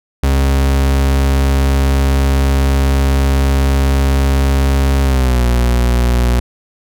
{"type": "tone with pitch glide", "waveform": "40% pulse", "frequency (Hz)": [68, 60.58], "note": ["C#2", "B1"], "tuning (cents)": [-33, -33], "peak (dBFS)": -9, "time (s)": [0.23, 6.4], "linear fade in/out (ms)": 5, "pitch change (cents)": -200, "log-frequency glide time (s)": [5.03, 5.46], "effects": []}